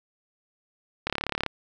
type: click train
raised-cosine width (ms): 0.3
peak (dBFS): -10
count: 15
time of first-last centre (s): 1.07-1.463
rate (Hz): 35.6
effects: none